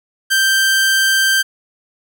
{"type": "tone", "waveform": "sawtooth", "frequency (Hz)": 1568, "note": "G6", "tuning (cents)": 0, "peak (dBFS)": -8, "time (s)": [0.3, 1.43], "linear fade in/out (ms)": 20, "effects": []}